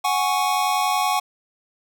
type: chord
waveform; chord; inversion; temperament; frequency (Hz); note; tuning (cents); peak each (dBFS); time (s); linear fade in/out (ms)
square; F# suspended second; none; equal; 740 / 830.6 / 1108.7; F#5 / G#5 / C#6; 0 / 0 / 0; -24; 0.04-1.2; 10
effects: none